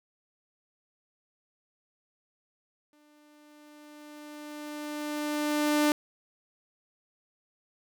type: tone with exponential growth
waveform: sawtooth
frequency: 298 Hz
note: D4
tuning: 25 cents sharp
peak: -17 dBFS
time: 2.93-5.92 s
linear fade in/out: 1 ms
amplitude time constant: 650 ms
effects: none